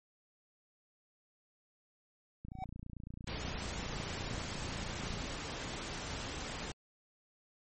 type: click train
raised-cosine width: 5 ms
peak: -33 dBFS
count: 82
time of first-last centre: 2.45-5.243 s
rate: 29 Hz
type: tone with exponential growth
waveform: triangle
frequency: 756 Hz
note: F#5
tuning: 37 cents sharp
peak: -32 dBFS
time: 2.51-2.64 s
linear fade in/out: 2 ms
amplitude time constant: 28 ms
type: noise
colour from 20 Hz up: pink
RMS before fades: -41 dBFS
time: 3.27-6.72 s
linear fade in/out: 5 ms
effects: MP3 32 kbps